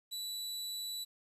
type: tone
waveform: sawtooth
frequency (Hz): 3951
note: B7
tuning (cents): 0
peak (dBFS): -35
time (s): 0.11-1.05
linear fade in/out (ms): 20
effects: resampled to 32000 Hz + 11-bit